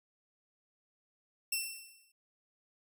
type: tone with exponential decay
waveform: 10% pulse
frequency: 2692 Hz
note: E7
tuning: 36 cents sharp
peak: -21 dBFS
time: 1.52-2.12 s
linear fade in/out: 5 ms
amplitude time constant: 130 ms
effects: none